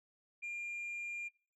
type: tone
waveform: sine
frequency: 2400 Hz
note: D7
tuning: 37 cents sharp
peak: -37 dBFS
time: 0.42-1.29 s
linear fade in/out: 20 ms
effects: noise-tail reverb RT60 0.4 s tail -21 dB re dry + tanh soft clip ceiling -38 dBFS